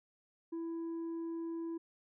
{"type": "tone with tanh clipping", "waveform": "sine", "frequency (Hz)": 331.7, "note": "E4", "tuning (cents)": 11, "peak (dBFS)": -38, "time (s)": [0.52, 1.78], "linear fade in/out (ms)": 10, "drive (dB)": 3, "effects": []}